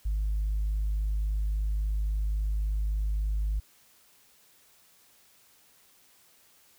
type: tone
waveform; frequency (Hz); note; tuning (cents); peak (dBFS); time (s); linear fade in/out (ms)
sine; 51.8; G#1; -4; -24; 0.05-3.6; 10
effects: tanh soft clip ceiling -23 dBFS + white hiss -61 dBFS RMS until 6.78 s